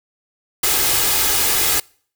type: noise with comb filter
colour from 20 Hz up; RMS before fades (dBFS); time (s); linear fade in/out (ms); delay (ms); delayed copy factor
white; -17; 0.63-1.8; 5; 2.4; +0.55
effects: noise-tail reverb RT60 0.5 s tail -26 dB re dry